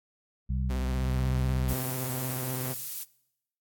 harmonic tone, 64 Hz, C2, 38 cents flat, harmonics 1 / 2 / 3, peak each -28 / -33 / -37 dBFS, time 0.49-1.74 s, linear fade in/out 10 ms
sawtooth tone with vibrato, 128.8 Hz, C3, 27 cents flat, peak -29 dBFS, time 0.69-2.74 s, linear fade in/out 20 ms, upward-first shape triangle, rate 16 Hz, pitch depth 58 cents each way
violet noise, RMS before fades -35 dBFS, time 1.68-3.04 s, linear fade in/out 10 ms
effects noise-tail reverb RT60 0.8 s tail -21 dB re dry + AAC 64 kbps

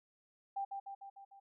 sine tone with echo, 790 Hz, G5, 13 cents sharp, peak -35 dBFS, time 0.56-0.65 s, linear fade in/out 10 ms, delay 150 ms, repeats 5, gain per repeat -4 dB, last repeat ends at 1.4 s, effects none

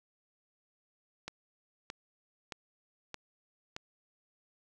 click train, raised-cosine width 0.2 ms, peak -22 dBFS, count 5, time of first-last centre 1.28-3.764 s, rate 1.61 Hz, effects none

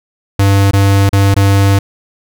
square tone with dropouts, 98.8 Hz, G2, 14 cents sharp, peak -7 dBFS, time 0.39-1.79 s, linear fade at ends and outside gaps 5 ms, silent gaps 0.711-0.733 / 1.093-1.129 / 1.343-1.363 s, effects none

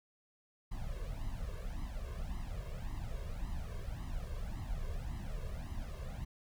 brown noise with flanger, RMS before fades -40 dBFS, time 0.71-6.25 s, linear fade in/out 10 ms, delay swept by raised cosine 0.99 to 1.87 ms, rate 1.8 Hz, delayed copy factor +1, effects none

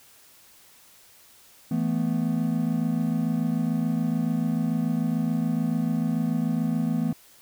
triangle chord, E suspended fourth, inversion none, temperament equal, 164.81 / 220 / 246.9 Hz, E3 / A3 / B3, 0 / 0 / 0 cents, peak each -25 dBFS, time 1.71-7.13 s, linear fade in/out 5 ms, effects white hiss -54 dBFS RMS until 7.41 s

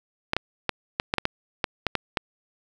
clicks, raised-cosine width 0.3 ms, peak -6 dBFS, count 11, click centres 0.334 / 0.366 / 0.693 / 0.999 / 1.139 / 1.183 / 1.254 / 1.642 / 1.867 / 1.953 / 2.172 s, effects 7-bit

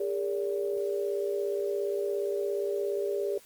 sine tone cluster, 403.7 / 460.9 / 575 Hz, G#4 / A#4 / D5, -49 / -20 / -37 cents, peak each -29 / -37 / -34 dBFS, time 0-3.38 s, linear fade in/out 5 ms, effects white hiss -56 dBFS RMS until 3.45 s + Opus 24 kbps

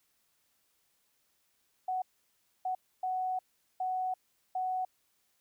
sine tone bursts at uneven times, 743 Hz, F#5, 7 cents sharp, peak -30 dBFS, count 5, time 1.88-2.02 / 2.65-2.75 / 3.03-3.39 / 3.8-4.14 / 4.55-4.85 s, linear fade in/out 5 ms, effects white hiss -74 dBFS RMS until 5.4 s

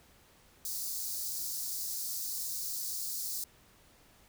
white high-pass noise, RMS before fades -37 dBFS, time 0.65-3.44 s, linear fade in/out 2 ms, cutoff 4300 Hz, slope 48 dB/octave, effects pink hiss -62 dBFS RMS until 4.28 s

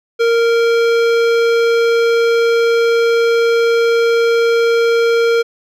sine tone with hard clipping, 464 Hz, A#4, 8 cents flat, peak -12 dBFS, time 0.19-5.43 s, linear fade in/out 20 ms, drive 16 dB, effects none

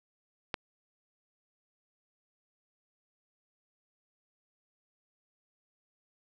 click, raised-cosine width 0.3 ms, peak -15 dBFS, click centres 0.542 s, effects none

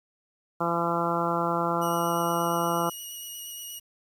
harmonic tone, 169.9 Hz, F3, 47 cents flat, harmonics 1 / 2 / 3 / 4 / 5 / 6 / 7 / 8, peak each -32 / -32 / -32 / -32 / -32 / -32 / -32 / -32 dBFS, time 0.6-2.9 s, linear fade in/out 10 ms
10% pulse tone with vibrato, 2900 Hz, F#7, 35 cents flat, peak -29 dBFS, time 1.81-3.8 s, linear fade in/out 20 ms, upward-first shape sine, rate 8.5 Hz, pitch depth 14 cents each way
effects 9-bit

